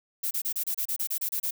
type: noise bursts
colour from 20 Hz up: violet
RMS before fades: -29 dBFS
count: 12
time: 0.23-1.509 s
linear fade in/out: 10 ms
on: 80 ms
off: 29 ms
effects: none